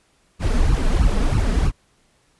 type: noise with flanger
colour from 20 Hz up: brown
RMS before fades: -17 dBFS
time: 0.39-1.72 s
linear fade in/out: 50 ms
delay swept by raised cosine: 0.71 to 4.71 ms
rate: 3.1 Hz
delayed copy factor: +1
effects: pink hiss -61 dBFS RMS until 2.39 s + resampled to 24000 Hz